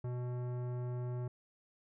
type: tone with tanh clipping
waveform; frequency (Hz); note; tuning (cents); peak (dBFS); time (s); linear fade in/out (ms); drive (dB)
sine; 123.47; B2; 0; -38; 0.04-1.28; 5; 16
effects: none